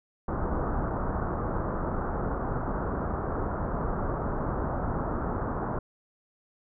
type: low-pass noise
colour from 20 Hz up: pink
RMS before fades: -30 dBFS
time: 0.28-5.79 s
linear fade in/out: 5 ms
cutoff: 1400 Hz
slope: 48 dB/octave
effects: none